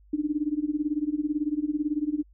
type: tone with tremolo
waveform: sine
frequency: 299.1 Hz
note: D4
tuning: 32 cents sharp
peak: -21 dBFS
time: 0.13-2.23 s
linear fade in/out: 5 ms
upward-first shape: sine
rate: 18 Hz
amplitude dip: 90%
effects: added 50 Hz sine -53 dBFS peak until 2.33 s